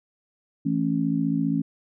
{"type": "chord", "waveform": "sine", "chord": "A major", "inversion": "second", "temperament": "just", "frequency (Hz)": [165, 220, 275], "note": ["E3", "A3", "C#4"], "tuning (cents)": [2, 0, -14], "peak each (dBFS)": [-26, -27, -24], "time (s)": [0.65, 1.62], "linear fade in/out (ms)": 10, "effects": []}